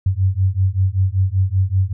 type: beating tone pair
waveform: sine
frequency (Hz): 92.5 / 97.7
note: F#2 / G2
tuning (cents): 0 / -5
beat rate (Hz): 5.2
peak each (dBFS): -17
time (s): 0.06-1.93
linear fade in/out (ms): 5
effects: none

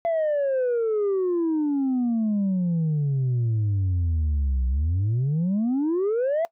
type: exponential two-way sweep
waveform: sine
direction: down then up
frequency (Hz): 683 to 61.74 to 683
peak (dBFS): -18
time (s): 0.05-6.45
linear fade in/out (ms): 0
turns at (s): 4.67
effects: noise-tail reverb RT60 0.1 s tail -23 dB re dry + tanh soft clip ceiling -19 dBFS

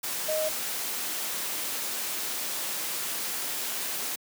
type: tone in noise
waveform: sine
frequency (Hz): 622.3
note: D#5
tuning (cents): 0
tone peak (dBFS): -26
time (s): 0.28-0.49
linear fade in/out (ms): 10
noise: white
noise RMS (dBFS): -32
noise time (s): 0.03-4.16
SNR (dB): +3
effects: high-pass 200 Hz 12 dB/octave

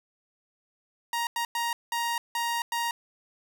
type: tone bursts at uneven times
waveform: sawtooth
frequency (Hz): 938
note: A#5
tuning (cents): +11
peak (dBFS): -23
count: 6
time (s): 1.13-1.27 / 1.36-1.45 / 1.55-1.73 / 1.92-2.18 / 2.35-2.62 / 2.72-2.91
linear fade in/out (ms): 2
effects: none

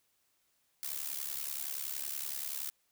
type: noise with amplitude modulation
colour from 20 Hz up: blue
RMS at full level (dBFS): -35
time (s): 0.83-2.7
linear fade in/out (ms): 0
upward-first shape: sine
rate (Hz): 70.6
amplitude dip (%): 85
effects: white hiss -75 dBFS RMS until 2.91 s

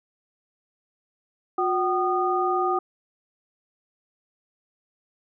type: tone cluster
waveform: sine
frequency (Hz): 360.6 / 762 / 1226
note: F#4 / G5 / D#6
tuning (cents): -45 / -49 / -26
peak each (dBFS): -25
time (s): 1.58-2.79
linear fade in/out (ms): 5
effects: none

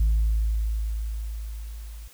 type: tone with level ramp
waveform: sine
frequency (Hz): 54.3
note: A1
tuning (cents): -22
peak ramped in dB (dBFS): -15 to -37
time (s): 0-2.08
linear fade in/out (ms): 5
effects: tanh soft clip ceiling -16 dBFS + white hiss -52 dBFS RMS until 2.13 s

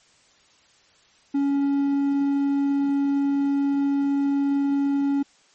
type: tone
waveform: triangle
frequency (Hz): 280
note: C#4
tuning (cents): +18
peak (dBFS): -17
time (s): 1.34-5.23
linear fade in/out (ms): 10
effects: white hiss -58 dBFS RMS until 5.54 s + MP3 32 kbps

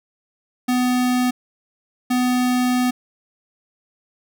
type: tone bursts at uneven times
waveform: square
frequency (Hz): 249.7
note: B3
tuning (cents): +19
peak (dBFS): -17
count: 2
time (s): 0.68-1.31 / 2.1-2.91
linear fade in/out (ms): 10
effects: none

